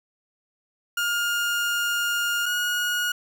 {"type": "tone pair in turn", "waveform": "30% pulse", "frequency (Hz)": [1416, 1445.8], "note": ["F6", "F#6"], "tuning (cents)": [23, -40], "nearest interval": "unison", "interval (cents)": 37, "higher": "second", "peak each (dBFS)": -20, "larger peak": "neither", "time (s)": [[0.97, 2.46], [2.46, 3.12]], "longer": "first", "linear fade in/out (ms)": 5, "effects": []}